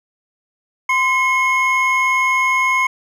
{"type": "tone pair together", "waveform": "triangle", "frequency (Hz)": [1033.5, 2171], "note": ["C6", "C#7"], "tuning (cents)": [-22, -37], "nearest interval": "octave + minor second", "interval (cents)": 1285, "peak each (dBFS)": [-15, -14], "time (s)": [0.89, 2.87], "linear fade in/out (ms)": 5, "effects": []}